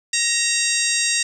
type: harmonic tone with a mistuned harmonic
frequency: 940 Hz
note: A#5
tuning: 14 cents sharp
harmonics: 2 / 3 / 4 / 5 / 6 / 7 / 8 / 9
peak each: -26 / -26 / -26 / -26 / -26 / -26 / -26 / -26 dBFS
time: 0.13-1.23 s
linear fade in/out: 5 ms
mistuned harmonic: 3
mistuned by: -51 cents
effects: 8-bit